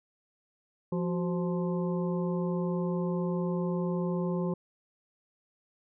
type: harmonic tone with a mistuned harmonic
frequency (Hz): 174.5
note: F3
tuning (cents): -1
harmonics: 1 / 2 / 3 / 5 / 6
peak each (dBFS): -29 / -34 / -37 / -44 / -44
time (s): 0.92-4.54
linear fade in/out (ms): 5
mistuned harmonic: 2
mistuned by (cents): +100
effects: none